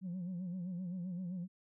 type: tone with vibrato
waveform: sine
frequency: 180 Hz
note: F#3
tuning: 47 cents flat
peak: -36 dBFS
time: 0.01-1.48 s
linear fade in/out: 50 ms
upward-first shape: sine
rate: 7.7 Hz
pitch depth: 87 cents each way
effects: tanh soft clip ceiling -36 dBFS